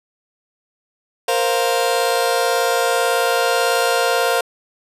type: chord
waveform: sawtooth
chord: Bb suspended second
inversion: none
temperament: just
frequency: 466.2 / 524.4 / 699.2 Hz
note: Bb4 / C5 / F5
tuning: 0 / +4 / +2 cents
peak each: -16 dBFS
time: 1.28-4.41 s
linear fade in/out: 5 ms
effects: resampled to 32000 Hz + 8-bit